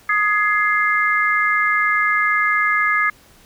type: chord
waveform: sine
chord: Ab major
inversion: second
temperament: equal with one note detuned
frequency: 1244.5 / 1680.5 / 2093 Hz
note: Eb6 / Ab6 / C7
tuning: 0 / +20 / 0 cents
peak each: -19 dBFS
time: 0.09-3.1 s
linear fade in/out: 5 ms
effects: pink hiss -50 dBFS RMS until 3.45 s